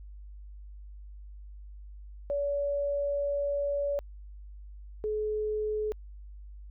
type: tone pair in turn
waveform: sine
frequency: 570 / 427 Hz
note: C#5 / G#4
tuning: +48 / +48 cents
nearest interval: perfect fourth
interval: 500 cents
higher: first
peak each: -27 / -28 dBFS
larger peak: first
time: 2.3-3.99 / 5.04-5.92 s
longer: first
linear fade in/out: 0 ms
effects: added 50 Hz sine -43 dBFS peak until 6.7 s